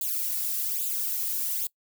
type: noise with flanger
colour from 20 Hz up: violet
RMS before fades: -29 dBFS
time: 0.01-1.67 s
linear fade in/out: 2 ms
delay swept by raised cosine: 0.26 to 2.36 ms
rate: 1.2 Hz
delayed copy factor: +0.95
effects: noise-tail reverb RT60 0.1 s tail -23 dB re dry